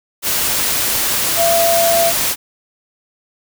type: tone in noise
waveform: sine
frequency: 675 Hz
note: E5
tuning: 41 cents sharp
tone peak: -12 dBFS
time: 1.36-2.13 s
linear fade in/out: 50 ms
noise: white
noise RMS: -17 dBFS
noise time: 0.22-2.36 s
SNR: +2 dB
effects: none